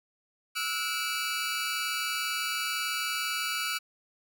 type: tone cluster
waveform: 20% pulse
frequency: 1312 / 1450 / 2317 Hz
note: E6 / F#6 / D7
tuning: -9 / -35 / -24 cents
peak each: -29 dBFS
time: 0.55-3.79 s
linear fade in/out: 20 ms
effects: none